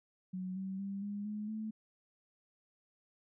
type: tone with pitch steps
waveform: sine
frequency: 185 / 191.08 / 197.36 / 203.9 / 210.6 / 217.5 Hz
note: F#3 / G3 / G3 / G#3 / G#3 / A3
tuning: 0 / -44 / +12 / -32 / +24 / -20 cents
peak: -37 dBFS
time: 0.33-1.71 s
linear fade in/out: 10 ms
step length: 230 ms
effects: none